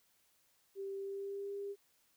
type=tone with pitch glide; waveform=sine; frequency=392 to 400.9 Hz; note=G4 to G4; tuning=0 to +39 cents; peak=-39 dBFS; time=0.75-1.76 s; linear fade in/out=50 ms; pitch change=+39 cents; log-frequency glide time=0.97-1.54 s; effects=white hiss -73 dBFS RMS until 2.16 s